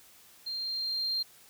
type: tone with level ramp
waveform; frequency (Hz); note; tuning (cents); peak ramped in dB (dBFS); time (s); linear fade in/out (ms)
sine; 4186; C8; 0; -33 to -26; 0.46-1.23; 10
effects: tanh soft clip ceiling -25 dBFS + white hiss -57 dBFS RMS until 1.49 s